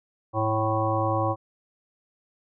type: harmonic tone with a mistuned harmonic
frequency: 110 Hz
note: A2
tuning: in tune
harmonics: 1 / 3 / 5 / 7 / 9 / 10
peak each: -27 / -30 / -28 / -29 / -31 / -30 dBFS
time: 0.33-1.36 s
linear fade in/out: 50 ms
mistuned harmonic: 1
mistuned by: -44 cents
effects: none